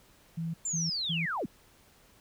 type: tone bursts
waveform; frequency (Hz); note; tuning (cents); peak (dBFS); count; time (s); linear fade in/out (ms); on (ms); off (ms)
sine; 164.81; E3; 0; -31; 3; 0.37-1.26; 10; 170; 190
type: linear sweep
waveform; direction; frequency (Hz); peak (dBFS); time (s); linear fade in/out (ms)
sine; down; 7360 to 131.4; -30; 0.65-1.46; 5
effects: pink hiss -61 dBFS RMS until 2.2 s